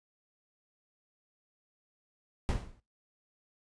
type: noise with exponential decay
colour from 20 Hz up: brown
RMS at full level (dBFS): -25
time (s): 2.49-2.8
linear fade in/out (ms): 0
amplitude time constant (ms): 66
effects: noise-tail reverb RT60 0.2 s tail -18 dB re dry + resampled to 22050 Hz